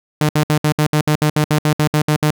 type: tone bursts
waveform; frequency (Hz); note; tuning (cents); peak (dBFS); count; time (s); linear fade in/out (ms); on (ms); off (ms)
sawtooth; 151.4; D#3; -47; -8; 15; 0.21-2.307; 2; 81; 63
effects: none